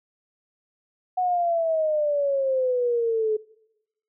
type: exponential sweep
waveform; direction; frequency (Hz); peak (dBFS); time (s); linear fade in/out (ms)
sine; down; 740 to 426.5; -20; 1.17-3.37; 10
effects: noise-tail reverb RT60 0.9 s tail -23 dB re dry